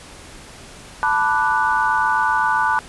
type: chord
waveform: sine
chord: B minor seventh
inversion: third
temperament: equal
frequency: 880 / 987.8 / 1174.7 / 1480 Hz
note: A5 / B5 / D6 / F#6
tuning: 0 / 0 / 0 / 0 cents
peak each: -20 / -21 / -23 / -20 dBFS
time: 1.03-2.79 s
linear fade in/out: 0 ms
effects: pink hiss -40 dBFS RMS until 2.88 s + resampled to 24000 Hz